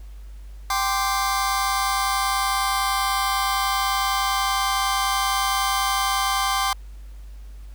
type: chord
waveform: sawtooth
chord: G suspended fourth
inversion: none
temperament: just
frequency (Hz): 784 / 1045.3 / 1176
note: G5 / C6 / D6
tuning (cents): 0 / -2 / +2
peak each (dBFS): -21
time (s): 0.7-6.73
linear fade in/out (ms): 2
effects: added 50 Hz sine -36 dBFS peak until 7.74 s + pink hiss -57 dBFS RMS until 7.74 s